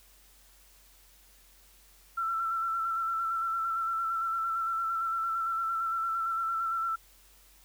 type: tone with vibrato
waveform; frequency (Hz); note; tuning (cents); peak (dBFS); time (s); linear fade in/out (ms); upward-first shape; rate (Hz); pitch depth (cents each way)
sine; 1343; E6; +32; -28; 2.17-6.96; 10; square; 8.8; 24
effects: added 46 Hz sine -61 dBFS peak until 7.64 s + white hiss -60 dBFS RMS until 7.64 s